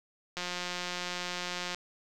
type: click train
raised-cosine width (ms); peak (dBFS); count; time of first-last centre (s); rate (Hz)
0.2; -18; 246; 0.37-1.746; 178
effects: none